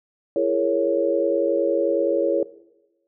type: chord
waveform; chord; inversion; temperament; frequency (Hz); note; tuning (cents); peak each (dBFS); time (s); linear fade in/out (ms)
sine; A# half-diminished seventh; second; equal with one note detuned; 336.9 / 415.3 / 466.2 / 554.4; E4 / G#4 / A#4 / C#5; +38 / 0 / 0 / 0; -24 / -25 / -25 / -21; 0.36-2.43; 2
effects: noise-tail reverb RT60 1.0 s tail -18 dB re dry